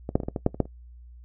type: clicks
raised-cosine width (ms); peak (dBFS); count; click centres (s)
2; -17 / -6 / -17 / -20 / -15 / -14 / -6 / -23 / -7 / -29; 10; 0.091 / 0.155 / 0.202 / 0.234 / 0.285 / 0.362 / 0.464 / 0.545 / 0.603 / 0.655
effects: noise-tail reverb RT60 0.1 s tail -19 dB re dry + added 60 Hz sine -44 dBFS peak until 1.24 s